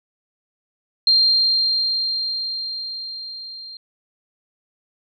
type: tone with level ramp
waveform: sine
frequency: 4186 Hz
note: C8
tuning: in tune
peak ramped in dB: -11 to -34 dBFS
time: 1.07-3.77 s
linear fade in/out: 2 ms
effects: none